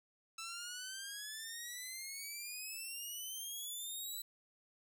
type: exponential sweep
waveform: 10% pulse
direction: up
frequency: 1318.5 to 4000 Hz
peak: -35 dBFS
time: 0.38-4.22 s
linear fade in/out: 5 ms
effects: none